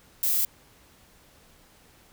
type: noise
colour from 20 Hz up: violet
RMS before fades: -24 dBFS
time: 0.23-0.45 s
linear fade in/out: 2 ms
effects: pink hiss -57 dBFS RMS until 2.12 s